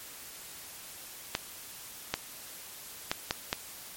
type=clicks; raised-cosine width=0.2 ms; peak=-10 dBFS; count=5; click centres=1.351 / 2.14 / 3.115 / 3.309 / 3.529 s; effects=white hiss -46 dBFS RMS until 3.96 s + MP3 64 kbps